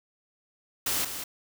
white noise with echo, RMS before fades -28 dBFS, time 0.86-1.05 s, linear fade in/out 5 ms, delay 190 ms, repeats 1, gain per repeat -8 dB, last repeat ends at 1.24 s, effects none

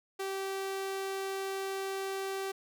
sawtooth tone, 387.6 Hz, G4, 20 cents flat, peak -30 dBFS, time 0.19-2.52 s, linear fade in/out 10 ms, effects none

